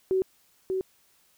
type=tone with echo; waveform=sine; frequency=377.4 Hz; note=F#4; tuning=34 cents sharp; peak=-21 dBFS; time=0.11-0.22 s; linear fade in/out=0 ms; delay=590 ms; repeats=1; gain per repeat=-4 dB; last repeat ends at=0.81 s; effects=white hiss -64 dBFS RMS until 1.37 s